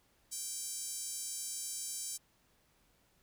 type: tone with high-pass filter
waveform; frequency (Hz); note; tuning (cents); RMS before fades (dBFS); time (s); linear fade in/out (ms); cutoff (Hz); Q
5% pulse; 784; G5; 0; -41; 0.31-2.18; 20; 7300; 1.2
effects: pink hiss -71 dBFS RMS until 3.22 s